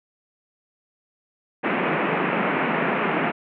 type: band-pass noise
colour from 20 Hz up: pink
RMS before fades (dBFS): -23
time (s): 1.63-3.32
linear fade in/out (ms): 20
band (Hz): 160 to 2600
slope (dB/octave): 48
effects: none